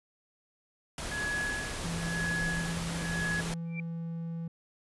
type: noise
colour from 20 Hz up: pink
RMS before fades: -37 dBFS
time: 0.98-3.54 s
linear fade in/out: 2 ms
type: tone with tremolo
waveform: sine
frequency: 1684 Hz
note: G#6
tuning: 24 cents sharp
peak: -30 dBFS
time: 1.11-3.41 s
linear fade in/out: 10 ms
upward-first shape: sine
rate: 1 Hz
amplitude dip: 100%
type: tone with pitch glide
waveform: triangle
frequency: 167.8 to 166.26 Hz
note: E3 to E3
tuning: +31 to +15 cents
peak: -32 dBFS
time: 1.84-4.48 s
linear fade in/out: 5 ms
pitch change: -16 cents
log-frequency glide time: 3.24-4.09 s
type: tone with exponential growth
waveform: sine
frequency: 2349 Hz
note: D7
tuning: in tune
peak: -33 dBFS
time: 3.65-3.8 s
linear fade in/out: 2 ms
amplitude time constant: 31 ms
effects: resampled to 24000 Hz